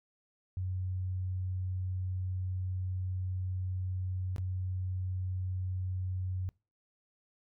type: tone with dropouts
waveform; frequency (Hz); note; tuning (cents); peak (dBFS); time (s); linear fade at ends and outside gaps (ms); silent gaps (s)
sine; 92.5; F#2; 0; -32; 0.57-6.49; 0; 4.362-4.382
effects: noise-tail reverb RT60 0.3 s tail -24 dB re dry